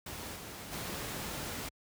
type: noise with level steps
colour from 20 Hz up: pink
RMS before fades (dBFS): -42 / -45 / -39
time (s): 0.06-1.69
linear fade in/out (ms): 5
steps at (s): 0.35 / 0.71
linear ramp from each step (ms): 20
effects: high-pass 60 Hz 12 dB/octave